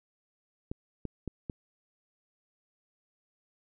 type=clicks; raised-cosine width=3 ms; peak=-22 dBFS; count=4; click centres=0.715 / 1.053 / 1.277 / 1.498 s; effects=none